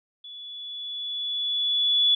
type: tone with level ramp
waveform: sine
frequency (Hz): 3426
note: A7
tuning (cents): -47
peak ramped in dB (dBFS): -39 to -16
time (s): 0.24-2.15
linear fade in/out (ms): 5
effects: none